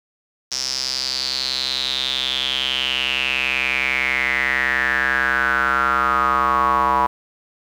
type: tone with band-pass filter sweep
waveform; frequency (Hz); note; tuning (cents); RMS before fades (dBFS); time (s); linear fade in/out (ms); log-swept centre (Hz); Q
square; 65.41; C2; 0; -20; 0.51-7.07; 10; 5500 to 1000; 7.7
effects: 8-bit